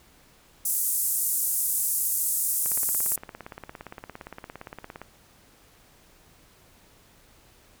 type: band-pass noise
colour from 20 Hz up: white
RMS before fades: -26 dBFS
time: 0.65-3.16 s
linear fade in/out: 5 ms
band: 8300 to 14000 Hz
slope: 24 dB/octave
type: click train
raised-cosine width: 0.5 ms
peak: -23 dBFS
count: 42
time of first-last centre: 2.66-5.016 s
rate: 17.4 Hz
effects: pink hiss -57 dBFS RMS until 7.8 s